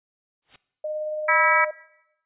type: noise with exponential growth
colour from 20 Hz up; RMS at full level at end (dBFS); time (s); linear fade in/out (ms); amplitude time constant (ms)
white; -40; 0.42-0.56; 2; 30
type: tone with tremolo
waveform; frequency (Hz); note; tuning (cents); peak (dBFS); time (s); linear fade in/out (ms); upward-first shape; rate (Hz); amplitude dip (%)
sine; 612; D#5; -29; -25; 0.84-1.71; 5; triangle; 18; 25
type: harmonic tone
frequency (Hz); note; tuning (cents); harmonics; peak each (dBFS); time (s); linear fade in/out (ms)
325; E4; -24; 3 / 4 / 5 / 6 / 7; -24 / -22 / -24 / -22 / -23; 1.28-1.65; 10
effects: noise-tail reverb RT60 0.8 s tail -19 dB re dry + resampled to 8000 Hz